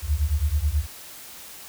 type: beating tone pair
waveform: sine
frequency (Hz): 69.6 / 78.9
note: C#2 / D#2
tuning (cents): +8 / +25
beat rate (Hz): 9.3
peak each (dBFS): -23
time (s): 0.02-0.87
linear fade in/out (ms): 50
effects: white hiss -42 dBFS RMS until 1.68 s